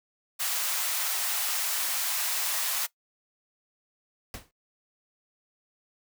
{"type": "high-pass noise", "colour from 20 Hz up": "white", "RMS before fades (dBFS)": -29, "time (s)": [0.39, 2.87], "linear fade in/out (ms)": 20, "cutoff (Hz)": 670, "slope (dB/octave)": 24}
{"type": "noise with exponential decay", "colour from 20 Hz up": "pink", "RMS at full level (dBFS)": -35, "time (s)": [4.34, 4.51], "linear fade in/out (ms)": 1, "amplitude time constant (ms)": 36}
{"effects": ["noise-tail reverb RT60 0.1 s tail -19 dB re dry"]}